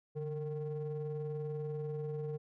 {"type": "ring-modulated tone", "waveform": "triangle", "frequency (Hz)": 155.56, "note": "D#3", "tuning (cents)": 0, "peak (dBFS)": -31, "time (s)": [0.15, 2.38], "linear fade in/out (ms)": 20, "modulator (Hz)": 301, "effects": []}